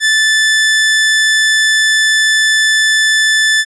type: tone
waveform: sawtooth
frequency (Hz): 1753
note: A6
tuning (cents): -7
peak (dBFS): -5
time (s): 0-3.65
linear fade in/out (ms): 50
effects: resampled to 22050 Hz